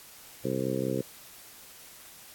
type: harmonic tone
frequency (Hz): 65.41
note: C2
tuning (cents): 0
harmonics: 2 / 3 / 4 / 5 / 6 / 7 / 8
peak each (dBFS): -35 / -35 / -35 / -35 / -35 / -35 / -35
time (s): 0.44-1.02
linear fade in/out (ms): 10
effects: white hiss -50 dBFS RMS until 2.34 s + AAC 64 kbps